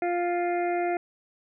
harmonic tone, 350 Hz, F4, 4 cents sharp, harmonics 1 / 2 / 4 / 5 / 6 / 7, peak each -27 / -27 / -40 / -43 / -38 / -44 dBFS, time 0.02-0.97 s, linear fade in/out 2 ms, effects none

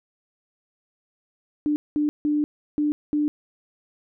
sine tone bursts at uneven times, 297.3 Hz, D4, 21 cents sharp, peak -19 dBFS, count 5, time 1.66-1.76 / 1.96-2.09 / 2.25-2.44 / 2.78-2.92 / 3.13-3.28 s, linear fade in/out 0 ms, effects none

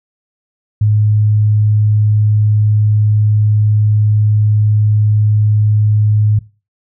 sine tone, 106 Hz, G#2, 36 cents sharp, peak -8 dBFS, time 0.81-6.39 s, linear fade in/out 5 ms, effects noise-tail reverb RT60 0.3 s tail -19 dB re dry

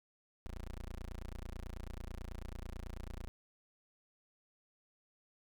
20% pulse tone, 29.14 Hz, A#0, in tune, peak -38 dBFS, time 0.46-3.28 s, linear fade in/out 0 ms, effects none

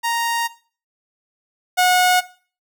sawtooth tone pair in turn, 932.3 / 727.9 Hz, A#5 / F#5, 0 / -29 cents, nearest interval major third, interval 429 cents, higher first, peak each -15 / -9 dBFS, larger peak second, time 0.03-0.48 / 1.77-2.21 s, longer first, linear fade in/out 20 ms, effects noise-tail reverb RT60 0.4 s tail -17 dB re dry

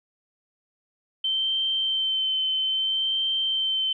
sine tone with vibrato, 3100 Hz, G7, 20 cents flat, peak -22 dBFS, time 1.24-3.93 s, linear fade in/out 5 ms, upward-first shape sine, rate 0.61 Hz, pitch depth 17 cents each way, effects none

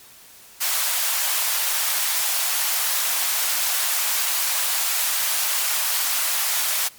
white high-pass noise, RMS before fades -22 dBFS, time 0.6-6.89 s, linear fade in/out 20 ms, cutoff 670 Hz, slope 24 dB/octave, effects white hiss -47 dBFS RMS until 6.98 s + MP3 96 kbps

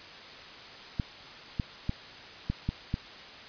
clicks, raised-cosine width 5 ms, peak -16 dBFS, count 6, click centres 0.998 / 1.598 / 1.894 / 2.5 / 2.69 / 2.941 s, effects white hiss -46 dBFS RMS until 3.48 s + resampled to 11025 Hz

